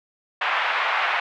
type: band-pass noise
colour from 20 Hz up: pink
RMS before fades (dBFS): -23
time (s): 0.41-1.2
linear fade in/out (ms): 5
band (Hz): 790 to 2800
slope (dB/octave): 24
effects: none